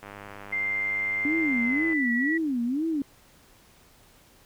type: click train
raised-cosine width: 0.5 ms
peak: -26 dBFS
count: 193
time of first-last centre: 0.03-1.931 s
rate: 101 Hz
type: tone with pitch glide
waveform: sine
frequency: 2093 to 1941.6 Hz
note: C7 to B6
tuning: 0 to -30 cents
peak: -25 dBFS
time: 0.52-2.38 s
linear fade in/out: 10 ms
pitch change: -130 cents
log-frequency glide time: 1.58-2.12 s
type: tone with vibrato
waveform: sine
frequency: 277.7 Hz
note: C#4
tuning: 3 cents sharp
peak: -24 dBFS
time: 1.25-3.02 s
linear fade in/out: 2 ms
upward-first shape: sine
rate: 2 Hz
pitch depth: 290 cents each way
effects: pink hiss -57 dBFS RMS until 4.45 s